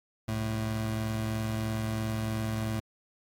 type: tone pair together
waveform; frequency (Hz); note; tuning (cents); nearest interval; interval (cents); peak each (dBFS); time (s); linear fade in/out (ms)
25% pulse; 66.55 / 110; C2 / A2; +30 / 0; major sixth; 870; -37 / -26; 0.28-2.8; 5
effects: AAC 64 kbps